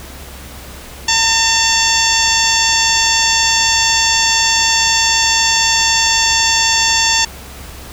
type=harmonic tone with a mistuned harmonic; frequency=906 Hz; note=A#5; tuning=50 cents flat; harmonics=1 / 2 / 3 / 4 / 5 / 6 / 7 / 8; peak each=-19 / -19 / -19 / -19 / -19 / -19 / -19 / -19 dBFS; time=1.08-7.25 s; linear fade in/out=5 ms; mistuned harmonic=4; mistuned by=-73 cents; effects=added 67 Hz sine -34 dBFS peak until 7.92 s + pink hiss -34 dBFS RMS until 7.92 s